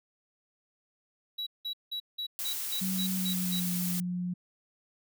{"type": "tone bursts", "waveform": "triangle", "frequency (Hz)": 3899, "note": "B7", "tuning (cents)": -23, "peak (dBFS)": -31, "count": 9, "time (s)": [1.38, 3.603], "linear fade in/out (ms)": 10, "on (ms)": 87, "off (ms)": 180}
{"type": "noise", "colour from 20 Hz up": "blue", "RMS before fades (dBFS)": -35, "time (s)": [2.39, 4], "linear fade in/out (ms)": 0}
{"type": "tone with pitch glide", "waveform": "sine", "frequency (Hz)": [187.7, 178.6], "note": ["F#3", "F3"], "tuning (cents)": [25, 39], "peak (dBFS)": -30, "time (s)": [2.81, 4.34], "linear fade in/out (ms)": 10, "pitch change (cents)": -86, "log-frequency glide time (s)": [3.14, 3.67]}
{"effects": []}